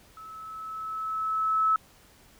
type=tone with level ramp; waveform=sine; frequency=1300 Hz; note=E6; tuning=24 cents flat; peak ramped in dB=-42 to -19 dBFS; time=0.17-1.76 s; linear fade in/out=2 ms; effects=pink hiss -57 dBFS RMS until 2.39 s